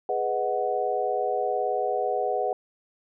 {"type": "chord", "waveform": "sine", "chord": "G# minor seventh", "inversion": "none", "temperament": "equal", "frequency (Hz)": [415.3, 493.9, 622.3, 740], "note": ["G#4", "B4", "D#5", "F#5"], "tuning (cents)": [0, 0, 0, 0], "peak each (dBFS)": [-30, -29, -31, -27], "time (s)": [0.09, 2.53], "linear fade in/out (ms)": 2, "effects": []}